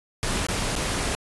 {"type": "noise with dropouts", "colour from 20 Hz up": "pink", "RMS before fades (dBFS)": -26, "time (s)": [0.23, 1.15], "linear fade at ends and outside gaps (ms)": 0, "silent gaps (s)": [[0.467, 0.486], [0.754, 0.762]], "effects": ["resampled to 24000 Hz"]}